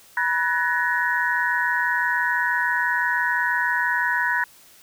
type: tone cluster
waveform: sine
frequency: 972 / 1493 / 1701 / 1867 Hz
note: B5 / F#6 / G#6 / A#6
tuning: -28 / +15 / +41 / +2 cents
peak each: -25 dBFS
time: 0.17-4.44 s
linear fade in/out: 2 ms
effects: white hiss -51 dBFS RMS until 4.82 s